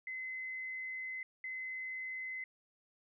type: tone bursts at uneven times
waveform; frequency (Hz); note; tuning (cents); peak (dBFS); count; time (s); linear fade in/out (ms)
sine; 2045; C7; -40; -39; 2; 0.07-1.23 / 1.44-2.44; 2
effects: none